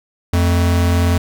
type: tone pair together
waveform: square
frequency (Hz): 87.31 / 220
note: F2 / A3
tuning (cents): 0 / 0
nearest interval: octave + major third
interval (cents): 1600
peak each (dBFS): -13 / -23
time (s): 0.33-1.18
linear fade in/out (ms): 5
effects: none